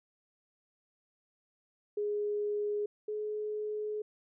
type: tone pair in turn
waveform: sine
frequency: 415.3 / 424 Hz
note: G#4 / G#4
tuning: 0 / +36 cents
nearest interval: unison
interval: 36 cents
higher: second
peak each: -30 / -33 dBFS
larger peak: first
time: 1.97-2.86 / 3.08-4.02 s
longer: second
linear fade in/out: 5 ms
effects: none